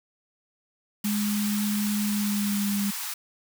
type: tone with pitch glide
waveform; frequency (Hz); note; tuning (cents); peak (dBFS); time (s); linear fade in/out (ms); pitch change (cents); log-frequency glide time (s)
sine; 207.7 to 201.7; G#3 to G3; 0 to +50; -24; 1.04-2.91; 10; -50; 2.03-2.79
type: high-pass noise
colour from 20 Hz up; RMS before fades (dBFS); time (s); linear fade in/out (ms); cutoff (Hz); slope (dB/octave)
white; -33; 1.04-3.14; 5; 780; 96
effects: none